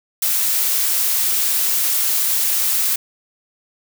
blue noise, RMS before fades -18 dBFS, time 0.22-2.96 s, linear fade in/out 5 ms, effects none

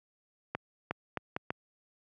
accelerating click train, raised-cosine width 0.5 ms, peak -17 dBFS, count 5, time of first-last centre 0.55-1.505 s, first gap 360 ms, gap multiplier 0.73, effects high-pass 100 Hz 12 dB/octave

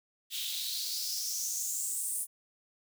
white noise with high-pass filter sweep, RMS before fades -35 dBFS, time 0.3-2.27 s, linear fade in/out 50 ms, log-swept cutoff 3200 to 9600 Hz, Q 4.6, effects none

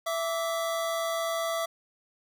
square tone cluster, 663 / 1162 / 1306 Hz, E5 / D6 / E6, +10 / -19 / -17 cents, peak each -30 / -35 / -39 dBFS, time 0.06-1.66 s, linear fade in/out 10 ms, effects none

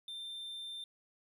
triangle tone, 3581 Hz, A7, 30 cents sharp, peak -40 dBFS, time 0.08-0.84 s, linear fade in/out 2 ms, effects none

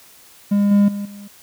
triangle tone with level steps, 202.8 Hz, G#3, 41 cents flat, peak -11 / -8 / -21 / -32 dBFS, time 0.51-1.28 s, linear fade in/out 10 ms, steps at 0.71 / 0.88 / 1.05 s, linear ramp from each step 5 ms, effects white hiss -47 dBFS RMS until 1.42 s

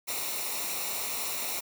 white noise with comb filter, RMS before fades -33 dBFS, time 0.07-1.61 s, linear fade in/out 20 ms, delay 0.62 ms, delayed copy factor -0.65, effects none

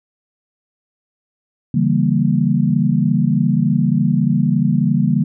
sine chord, C# diminished seventh, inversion none, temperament equal with one note detuned, 141.5 / 164.81 / 196 / 233.1 Hz, C#3 / E3 / G3 / Bb3, +36 / 0 / 0 / 0 cents, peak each -18 dBFS, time 1.74-5.24 s, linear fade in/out 5 ms, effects none

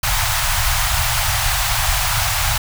pink band-stop noise, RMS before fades -18 dBFS, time 0.03-2.58 s, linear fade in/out 5 ms, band 130 to 690 Hz, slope 48 dB/octave, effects none

